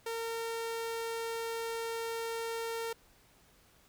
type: tone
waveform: sawtooth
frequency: 457.6 Hz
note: A#4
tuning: 32 cents flat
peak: -31 dBFS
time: 0.06-2.93 s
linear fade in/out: 5 ms
effects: pink hiss -64 dBFS RMS until 3.88 s

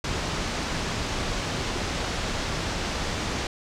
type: low-pass noise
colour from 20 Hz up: pink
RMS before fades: -29 dBFS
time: 0.04-3.47 s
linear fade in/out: 2 ms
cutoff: 6700 Hz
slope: 24 dB/octave
effects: none

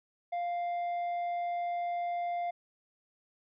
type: tone with tanh clipping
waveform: sine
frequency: 698.5 Hz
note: F5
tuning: in tune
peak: -32 dBFS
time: 0.32-2.51 s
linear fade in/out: 10 ms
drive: 5 dB
effects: none

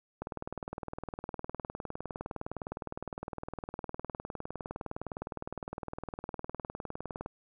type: click train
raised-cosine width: 1 ms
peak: -23 dBFS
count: 139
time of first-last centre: 0.22-7.261 s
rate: 19.6 Hz
effects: none

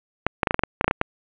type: clicks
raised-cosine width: 0.5 ms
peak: -3 dBFS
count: 12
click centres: 0.266 / 0.432 / 0.472 / 0.509 / 0.544 / 0.593 / 0.636 / 0.811 / 0.844 / 0.88 / 0.911 / 1.014 s
effects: resampled to 8000 Hz + 7-bit

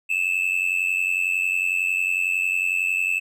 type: tone with amplitude modulation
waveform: triangle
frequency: 2620 Hz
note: E7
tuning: 11 cents flat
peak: -15 dBFS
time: 0.09-3.2 s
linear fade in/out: 20 ms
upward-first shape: sine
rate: 91 Hz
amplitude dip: 80%
effects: none

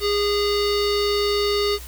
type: tone with low-pass filter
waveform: square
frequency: 410 Hz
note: G#4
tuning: 22 cents flat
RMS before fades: -21 dBFS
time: 0-1.79 s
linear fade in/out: 50 ms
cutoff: 4400 Hz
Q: 4.8
effects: added 60 Hz sine -36 dBFS peak until 1.87 s + white hiss -41 dBFS RMS until 1.87 s

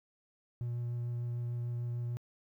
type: tone with vibrato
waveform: triangle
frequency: 120 Hz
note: B2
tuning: 49 cents flat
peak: -31 dBFS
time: 0.61-2.17 s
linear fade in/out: 0 ms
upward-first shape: triangle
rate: 6.7 Hz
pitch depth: 11 cents each way
effects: tanh soft clip ceiling -27 dBFS + 12-bit

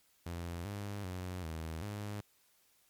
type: tone with pitch steps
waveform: sawtooth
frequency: 85.9 / 101.5 / 91.3 / 80.4 / 103.4 Hz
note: F2 / G#2 / F#2 / E2 / G#2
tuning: -28 / -39 / -23 / -43 / -7 cents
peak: -35 dBFS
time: 0.26-2.21 s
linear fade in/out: 5 ms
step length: 390 ms
effects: white hiss -70 dBFS RMS until 2.89 s + MP3 96 kbps

